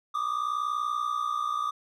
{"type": "tone pair together", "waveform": "triangle", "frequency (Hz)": [1169.4, 1230], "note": ["D6", "D#6"], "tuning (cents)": [-8, -20], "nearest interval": "minor second", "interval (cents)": 88, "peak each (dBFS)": -28, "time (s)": [0.14, 1.71], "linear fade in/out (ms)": 10, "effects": []}